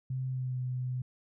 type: tone with pitch glide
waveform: sine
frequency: 130 to 126.66 Hz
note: C3 to B2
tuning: -11 to +44 cents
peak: -31 dBFS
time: 0.1-1.02 s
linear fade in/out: 5 ms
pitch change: -45 cents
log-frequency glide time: 0.28-0.59 s
effects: none